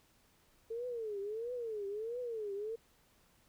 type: tone with vibrato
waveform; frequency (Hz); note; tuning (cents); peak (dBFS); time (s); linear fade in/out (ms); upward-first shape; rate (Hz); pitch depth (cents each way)
sine; 443.7; A4; +14; -37; 0.7-2.76; 10; triangle; 1.5; 220
effects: pink hiss -69 dBFS RMS until 3.48 s